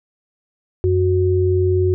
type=tone pair together; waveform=sine; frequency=91.8 / 367.9 Hz; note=F#2 / F#4; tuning=-13 / -10 cents; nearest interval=2 octaves; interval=2403 cents; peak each=-16 dBFS; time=0.84-1.94 s; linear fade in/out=0 ms; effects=none